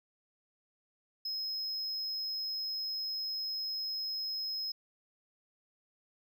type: tone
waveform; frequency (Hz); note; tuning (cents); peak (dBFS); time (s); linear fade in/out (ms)
triangle; 5130; E8; -48; -33; 1.25-4.72; 5
effects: none